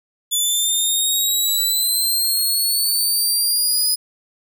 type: exponential sweep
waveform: 15% pulse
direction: up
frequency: 3462 to 5010 Hz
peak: -10 dBFS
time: 0.31-3.96 s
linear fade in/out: 20 ms
effects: none